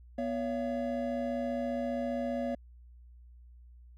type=tone cluster; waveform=triangle; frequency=244.3 / 563 / 678 Hz; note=B3 / C#5 / E5; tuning=-19 / +27 / +49 cents; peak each=-32 / -33 / -36 dBFS; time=0.18-2.55 s; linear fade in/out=5 ms; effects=added 60 Hz sine -51 dBFS peak until 3.97 s